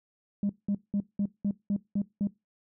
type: tone bursts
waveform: sine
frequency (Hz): 202.2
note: G#3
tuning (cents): -46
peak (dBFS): -23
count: 8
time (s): 0.43-2.272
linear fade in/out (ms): 2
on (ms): 64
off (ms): 190
effects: noise-tail reverb RT60 0.2 s tail -20 dB re dry + tanh soft clip ceiling -22 dBFS